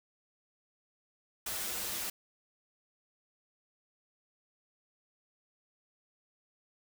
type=noise with comb filter; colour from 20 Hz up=white; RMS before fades=-37 dBFS; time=1.46-2.1 s; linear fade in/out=5 ms; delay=7.2 ms; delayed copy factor=-1; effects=none